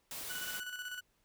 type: noise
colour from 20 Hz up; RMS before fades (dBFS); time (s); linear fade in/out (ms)
white; -43; 0.11-0.6; 2
type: tone with tremolo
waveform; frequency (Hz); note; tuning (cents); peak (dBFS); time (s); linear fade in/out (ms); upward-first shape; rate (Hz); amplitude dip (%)
30% pulse; 1480; F#6; 0; -36; 0.29-1.01; 20; square; 16; 50
effects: pink hiss -75 dBFS RMS until 1.24 s